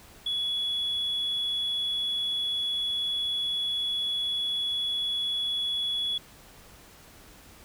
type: tone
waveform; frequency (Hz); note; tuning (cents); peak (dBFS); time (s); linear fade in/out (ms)
sine; 3384; G#7; +32; -25; 0.26-6.18; 5
effects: tanh soft clip ceiling -23 dBFS + pink hiss -52 dBFS RMS until 7.64 s